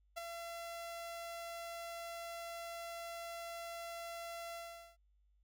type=tone with ADSR envelope; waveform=sawtooth; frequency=678 Hz; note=E5; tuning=49 cents sharp; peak=-35 dBFS; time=0.16-4.97 s; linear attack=19 ms; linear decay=11 ms; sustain=-5 dB; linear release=430 ms; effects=added 50 Hz sine -69 dBFS peak until 5.43 s